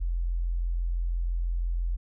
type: tone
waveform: sine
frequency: 43 Hz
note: F1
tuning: 26 cents flat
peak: -25 dBFS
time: 0-1.97 s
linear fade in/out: 20 ms
effects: none